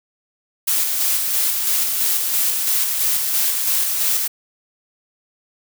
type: noise with tremolo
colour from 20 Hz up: blue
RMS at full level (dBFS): -18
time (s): 0.67-4.28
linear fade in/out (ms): 10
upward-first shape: square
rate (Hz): 3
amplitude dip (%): 30
effects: none